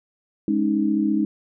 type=chord; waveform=sine; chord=Ab suspended fourth; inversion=none; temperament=just; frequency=207.7 / 276.9 / 311.5 Hz; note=Ab3 / Db4 / Eb4; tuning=0 / -2 / +2 cents; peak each=-22 / -25 / -21 dBFS; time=0.48-1.25 s; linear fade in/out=2 ms; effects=none